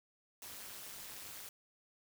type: noise with amplitude modulation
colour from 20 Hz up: white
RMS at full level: -45 dBFS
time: 0.42-1.49 s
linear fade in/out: 2 ms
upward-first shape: sine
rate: 207 Hz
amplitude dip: 90%
effects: none